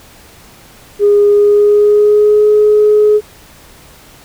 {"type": "tone with pitch glide", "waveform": "sine", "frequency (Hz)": [410, 422], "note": ["G#4", "G#4"], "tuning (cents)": [-22, 28], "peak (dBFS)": -4, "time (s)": [0.99, 3.21], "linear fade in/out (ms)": 50, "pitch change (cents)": 50, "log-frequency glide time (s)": [1.27, 2.47], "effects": ["tanh soft clip ceiling 0 dBFS", "pink hiss -40 dBFS RMS until 4.24 s"]}